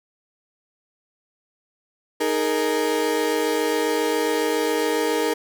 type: chord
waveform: 35% pulse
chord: D# suspended fourth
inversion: none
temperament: equal with one note detuned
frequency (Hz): 311.1 / 418.9 / 466.2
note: D#4 / G#4 / A#4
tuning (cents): 0 / +15 / 0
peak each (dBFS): -24 / -24 / -21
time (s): 2.2-5.34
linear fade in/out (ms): 10
effects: none